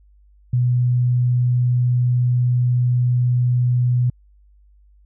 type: tone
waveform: sine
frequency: 123.47 Hz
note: B2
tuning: in tune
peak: -14 dBFS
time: 0.53-4.1 s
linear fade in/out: 5 ms
effects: added 50 Hz sine -49 dBFS peak until 5.05 s